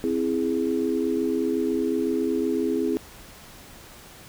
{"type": "chord", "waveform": "sine", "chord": "C augmented", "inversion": "none", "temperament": "equal", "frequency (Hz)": [261.6, 329.6, 415.3], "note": ["C4", "E4", "G#4"], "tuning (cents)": [0, 0, 0], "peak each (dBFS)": -26, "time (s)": [0.04, 2.97], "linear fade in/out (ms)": 0, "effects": ["pink hiss -46 dBFS RMS until 4.28 s"]}